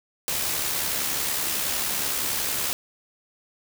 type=noise with amplitude modulation; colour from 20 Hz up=white; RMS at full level=-25 dBFS; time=0.28-2.73 s; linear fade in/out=0 ms; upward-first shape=sine; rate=70.8 Hz; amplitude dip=35%; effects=none